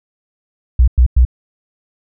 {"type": "tone bursts", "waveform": "sine", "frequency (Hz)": 61.74, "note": "B1", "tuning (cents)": 0, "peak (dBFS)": -5, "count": 3, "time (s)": [0.79, 1.251], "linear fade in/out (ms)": 5, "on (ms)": 87, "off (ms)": 100, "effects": []}